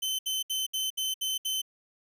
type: tone bursts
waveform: sawtooth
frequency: 3066 Hz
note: G7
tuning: 39 cents flat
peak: -25 dBFS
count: 7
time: 0.02-1.618 s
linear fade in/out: 10 ms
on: 170 ms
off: 68 ms
effects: none